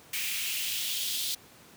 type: noise with high-pass filter sweep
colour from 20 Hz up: white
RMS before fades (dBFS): -32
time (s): 0.13-1.35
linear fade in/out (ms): 5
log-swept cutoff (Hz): 2300 to 3700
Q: 3
effects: pink hiss -54 dBFS RMS until 1.76 s + high-pass 100 Hz 12 dB/octave